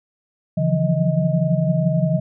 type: tone cluster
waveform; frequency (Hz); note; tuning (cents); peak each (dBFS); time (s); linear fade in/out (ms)
sine; 139.7 / 164.3 / 175.8 / 182 / 629; C#3 / E3 / F3 / F#3 / D#5; +14 / -5 / +12 / -28 / +19; -21 / -19 / -24 / -27 / -24; 0.57-2.2; 10
effects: none